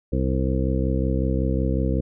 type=harmonic tone; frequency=65.41 Hz; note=C2; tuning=in tune; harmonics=1 / 2 / 3 / 4 / 5 / 7 / 8; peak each=-23 / -26 / -28 / -29 / -30 / -31 / -32 dBFS; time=0.12-2.01 s; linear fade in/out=10 ms; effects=none